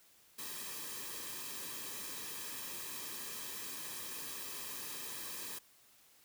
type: noise with comb filter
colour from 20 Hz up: white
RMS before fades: -44 dBFS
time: 0.38-5.59 s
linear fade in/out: 10 ms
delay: 1.4 ms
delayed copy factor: -0.65
effects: white hiss -65 dBFS RMS until 6.24 s